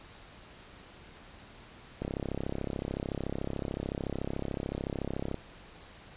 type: click train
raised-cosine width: 2 ms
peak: -20 dBFS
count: 113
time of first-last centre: 2.02-5.343 s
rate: 33.7 Hz
effects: pink hiss -52 dBFS RMS until 6.16 s + resampled to 8000 Hz